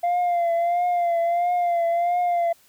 sine tone with vibrato, 694 Hz, F5, 11 cents flat, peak -16 dBFS, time 0.03-2.53 s, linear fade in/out 10 ms, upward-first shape triangle, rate 1.5 Hz, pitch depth 53 cents each way, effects tanh soft clip ceiling -18 dBFS + white hiss -57 dBFS RMS until 2.68 s

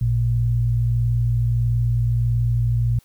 sine tone pair together, 55 / 116.54 Hz, A1 / A#2, 0 / 0 cents, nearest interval octave + minor second, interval 1300 cents, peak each -24 / -17 dBFS, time 0.01-2.99 s, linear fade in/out 5 ms, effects white hiss -58 dBFS RMS until 3.04 s

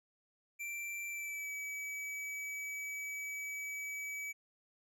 square tone with pitch glide, 2349 to 2285 Hz, D7 to D7, 0 to -48 cents, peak -40 dBFS, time 0.59-4.33 s, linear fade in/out 20 ms, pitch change -48 cents, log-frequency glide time 1.09-1.51 s, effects none

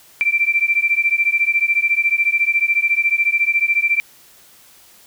sine beating tone pair, 2342 / 2356 Hz, D7 / D7, -5 / +5 cents, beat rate 14 Hz, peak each -17 dBFS, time 0.21-4 s, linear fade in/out 0 ms, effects white hiss -48 dBFS RMS until 5.06 s

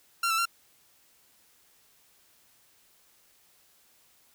sawtooth tone with pitch steps, 1372 / 1323 / 1372 Hz, F6 / E6 / F6, -31 / +6 / -31 cents, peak -21 dBFS, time 0.23-0.455 s, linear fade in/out 5 ms, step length 75 ms, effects white hiss -63 dBFS RMS until 4.34 s

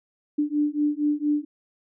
sine beating tone pair, 293.7 / 298 Hz, D4 / D4, 0 / +25 cents, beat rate 4.3 Hz, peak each -24 dBFS, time 0.38-1.45 s, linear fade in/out 10 ms, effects none

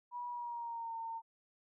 sine tone with pitch glide, 970 to 910.3 Hz, B5 to A#5, -31 to -41 cents, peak -39 dBFS, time 0.11-1.22 s, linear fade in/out 50 ms, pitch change -110 cents, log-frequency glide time 0.29-0.95 s, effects none

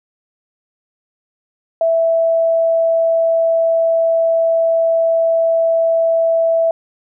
sine tone, 659.3 Hz, E5, in tune, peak -11 dBFS, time 1.81-6.71 s, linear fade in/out 2 ms, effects none

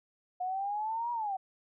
sine exponential two-way sweep, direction up then down, 721 to 966 to 746 Hz, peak -31 dBFS, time 0.4-1.37 s, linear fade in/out 10 ms, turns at 1.12 s, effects none

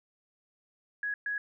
sine tone bursts at uneven times, 1669 Hz, G#6, 8 cents sharp, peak -30 dBFS, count 2, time 1.03-1.14 / 1.26-1.38 s, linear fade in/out 2 ms, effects none

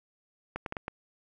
clicks, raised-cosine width 0.5 ms, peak -19 dBFS, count 5, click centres 0.56 / 0.662 / 0.724 / 0.768 / 0.881 s, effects none

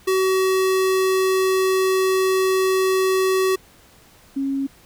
square / sine tone pair in turn, 378 / 273.3 Hz, F#4 / C#4, +37 / -24 cents, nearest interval tritone, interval 561 cents, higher first, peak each -17 / -20 dBFS, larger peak first, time 0.07-3.56 / 4.36-4.67 s, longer first, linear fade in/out 10 ms, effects pink hiss -51 dBFS RMS until 4.85 s

